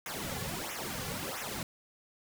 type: noise with flanger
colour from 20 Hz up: pink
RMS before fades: -38 dBFS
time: 0.06-1.63 s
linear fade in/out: 2 ms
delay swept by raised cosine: 0.22 to 3.22 ms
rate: 1.5 Hz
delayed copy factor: -0.9
effects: none